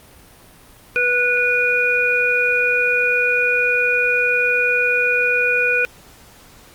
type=harmonic tone; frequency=490.2 Hz; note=B4; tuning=13 cents flat; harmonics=1 / 3 / 5; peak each=-22 / -19 / -17 dBFS; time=0.96-5.85 s; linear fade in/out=0 ms; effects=pink hiss -46 dBFS RMS until 6.74 s + Opus 32 kbps